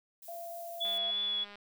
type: noise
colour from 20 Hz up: violet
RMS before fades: -50 dBFS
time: 0.22-0.98 s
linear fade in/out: 5 ms
type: tone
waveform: sine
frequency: 681 Hz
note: F5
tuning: 44 cents flat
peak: -40 dBFS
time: 0.28-1.11 s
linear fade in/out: 5 ms
type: tone with vibrato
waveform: sine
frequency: 3410 Hz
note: G#7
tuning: 45 cents sharp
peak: -30 dBFS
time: 0.8-1.45 s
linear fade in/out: 20 ms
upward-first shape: sine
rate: 3 Hz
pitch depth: 17 cents each way
type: click train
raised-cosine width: 0.3 ms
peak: -34 dBFS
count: 145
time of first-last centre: 0.85-1.556 s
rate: 204 Hz
effects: none